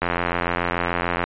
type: click train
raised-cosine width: 0.5 ms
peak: -6 dBFS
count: 107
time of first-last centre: 0.02-1.24 s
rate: 86.9 Hz
effects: resampled to 8000 Hz